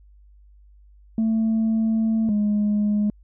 sine tone pair in turn, 222.4 / 208.4 Hz, A3 / G#3, +19 / +6 cents, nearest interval minor second, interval 113 cents, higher first, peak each -16 dBFS, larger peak neither, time 1.18-2.29 / 2.29-3.1 s, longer first, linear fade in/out 2 ms, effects tanh soft clip ceiling -16 dBFS + added 50 Hz sine -48 dBFS peak until 3.23 s

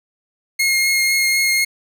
sawtooth tone with vibrato, 2147 Hz, C7, 44 cents sharp, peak -11 dBFS, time 0.59-1.65 s, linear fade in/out 10 ms, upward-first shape triangle, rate 4 Hz, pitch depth 14 cents each way, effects none

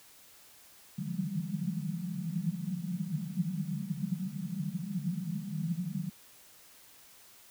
white band-pass noise, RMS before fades -35 dBFS, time 0.98-6.1 s, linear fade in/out 10 ms, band 150 to 200 Hz, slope 96 dB/octave, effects white hiss -57 dBFS RMS until 7.5 s

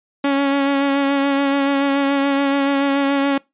sawtooth tone with vibrato, 278.2 Hz, C#4, 6 cents sharp, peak -11 dBFS, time 0.24-3.38 s, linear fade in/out 5 ms, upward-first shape sine, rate 7 Hz, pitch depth 22 cents each way, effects noise-tail reverb RT60 0.2 s tail -23 dB re dry + resampled to 8000 Hz

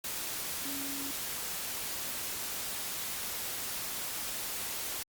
sine tone in noise, 277.2 Hz, C#4, in tune, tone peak -41 dBFS, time 0.65-1.11 s, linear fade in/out 2 ms, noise white, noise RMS -37 dBFS, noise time 0.04-5.03 s, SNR -7 dB, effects Opus 48 kbps

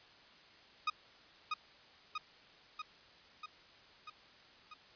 sawtooth tone with echo, 1244.5 Hz, D#6, in tune, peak -27 dBFS, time 0.87-0.9 s, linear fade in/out 5 ms, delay 640 ms, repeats 6, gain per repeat -3 dB, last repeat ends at 4.74 s, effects white hiss -60 dBFS RMS until 4.95 s + resampled to 11025 Hz

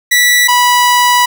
sawtooth tone pair in turn, 1958 / 980.7 Hz, B6 / B5, -15 / -12 cents, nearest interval octave, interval 1197 cents, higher first, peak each -3 dBFS, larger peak neither, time 0.11-0.48 / 0.48-1.26 s, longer second, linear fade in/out 10 ms, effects none

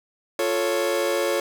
40% pulse chord, F augmented, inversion none, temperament equal, 349.2 / 440 / 554.4 Hz, F4 / A4 / C#5, 0 / 0 / 0 cents, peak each -26 / -26 / -23 dBFS, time 0.39-1.4 s, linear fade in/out 2 ms, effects none

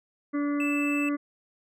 harmonic tone, 289.2 Hz, D4, 27 cents flat, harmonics 1 / 2 / 4 / 5 / 6 / 7, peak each -25 / -38 / -38 / -45 / -49 / -43 dBFS, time 0.33-1.17 s, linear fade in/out 20 ms
triangle tone, 2637 Hz, E7, in tune, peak -28 dBFS, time 0.6-1.09 s, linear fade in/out 2 ms
effects none

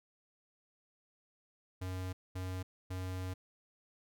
square tone bursts at uneven times, 92.5 Hz, F#2, in tune, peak -38 dBFS, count 3, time 1.81-2.13 / 2.35-2.63 / 2.9-3.34 s, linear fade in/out 10 ms, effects none

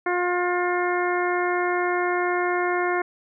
harmonic tone, 355.8 Hz, F4, 32 cents sharp, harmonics 1 / 2 / 3 / 4 / 5 / 6, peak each -24 / -27 / -29 / -30 / -31 / -32 dBFS, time 0.06-3.02 s, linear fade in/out 5 ms, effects none

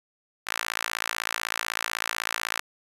sawtooth tone with high-pass filter, 56 Hz, A1, 31 cents sharp, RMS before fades -31 dBFS, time 0.46-2.61 s, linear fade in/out 20 ms, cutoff 1500 Hz, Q 1.4, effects resampled to 32000 Hz

